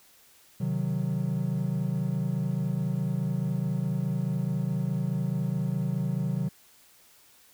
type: chord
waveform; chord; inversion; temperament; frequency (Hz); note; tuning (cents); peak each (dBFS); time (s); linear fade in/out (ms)
triangle; C diminished; none; equal; 130.81 / 155.56 / 185; C3 / Eb3 / Gb3; 0 / 0 / 0; -28; 0.6-6.49; 10
effects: tanh soft clip ceiling -15 dBFS + white hiss -58 dBFS RMS until 7.53 s